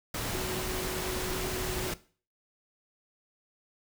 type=tone in noise; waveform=sine; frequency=370 Hz; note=F#4; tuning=in tune; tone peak=-35 dBFS; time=0.34-1.91 s; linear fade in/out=5 ms; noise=pink; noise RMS=-34 dBFS; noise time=0.14-1.94 s; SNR=-4 dB; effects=noise-tail reverb RT60 0.4 s tail -17 dB re dry